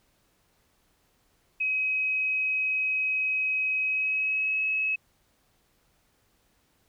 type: tone with pitch glide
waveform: sine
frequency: 2538 to 2572 Hz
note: D#7 to E7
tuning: +34 to -43 cents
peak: -24 dBFS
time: 1.6-4.96 s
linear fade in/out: 10 ms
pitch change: +23 cents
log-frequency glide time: 3.82-4.63 s
effects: pink hiss -68 dBFS RMS until 6.88 s